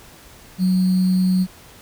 sine tone with sample-and-hold, 185 Hz, F#3, in tune, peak -14 dBFS, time 0.58-1.47 s, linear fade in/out 50 ms, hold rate 4410 Hz, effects pink hiss -45 dBFS RMS until 1.81 s

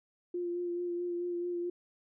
sine tone with vibrato, 350.1 Hz, F4, 4 cents sharp, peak -32 dBFS, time 0.34-1.7 s, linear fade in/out 5 ms, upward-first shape sine, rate 4.6 Hz, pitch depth 19 cents each way, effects none

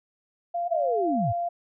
sine tone, 692 Hz, F5, 16 cents flat, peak -25 dBFS, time 0.54-1.49 s, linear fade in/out 10 ms
sine linear sweep, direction down, 725 to 85 Hz, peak -24 dBFS, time 0.66-1.33 s, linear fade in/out 20 ms
effects none

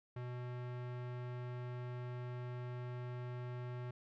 square tone with low-pass filter, 123.47 Hz, B2, in tune, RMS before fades -44 dBFS, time 0.16-3.91 s, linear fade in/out 5 ms, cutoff 2200 Hz, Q 0.78, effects none

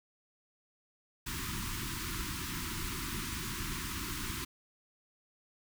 pink band-stop noise, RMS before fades -38 dBFS, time 1.26-4.45 s, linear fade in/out 10 ms, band 380 to 940 Hz, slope 96 dB/octave, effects none

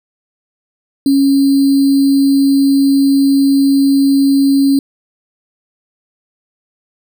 sine tone with sample-and-hold, 275.6 Hz, C#4, 10 cents flat, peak -7 dBFS, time 1.06-4.79 s, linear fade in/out 2 ms, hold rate 4410 Hz, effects none

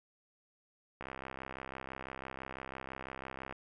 click train, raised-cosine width 0.5 ms, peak -27 dBFS, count 167, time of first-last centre 1.01-3.525 s, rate 66 Hz, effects none

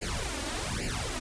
pink noise with flanger, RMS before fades -33 dBFS, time 0.01-1.2 s, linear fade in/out 20 ms, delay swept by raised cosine 0.41 to 3.51 ms, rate 1.2 Hz, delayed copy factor +0.85, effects resampled to 22050 Hz

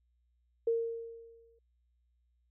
sine tone with exponential decay, 460 Hz, A#4, 23 cents flat, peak -25 dBFS, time 0.67-1.59 s, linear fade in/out 5 ms, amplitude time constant 200 ms, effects added 60 Hz sine -70 dBFS peak until 2.5 s

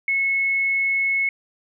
sine tone, 2190 Hz, C#7, 22 cents flat, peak -18 dBFS, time 0.08-1.29 s, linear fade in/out 2 ms, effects none

